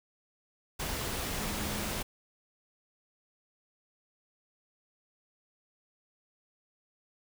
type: tone in noise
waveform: sine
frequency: 208.4 Hz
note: G#3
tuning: 6 cents sharp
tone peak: -41 dBFS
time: 1.4-1.96 s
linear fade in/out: 10 ms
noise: pink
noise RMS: -35 dBFS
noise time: 0.79-2.03 s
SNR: -9 dB
effects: none